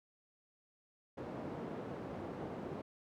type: band-pass noise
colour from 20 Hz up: white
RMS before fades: -44 dBFS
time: 1.17-2.82 s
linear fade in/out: 10 ms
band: 120 to 480 Hz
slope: 12 dB/octave
effects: none